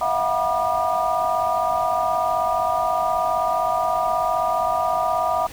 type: tone cluster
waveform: sine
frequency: 649 / 705 / 744 / 968 / 1206 Hz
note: E5 / F5 / F#5 / B5 / D6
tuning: -27 / +16 / +9 / -35 / +46 cents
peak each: -25 dBFS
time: 0.01-5.47 s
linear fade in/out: 5 ms
effects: pink hiss -40 dBFS RMS until 5.52 s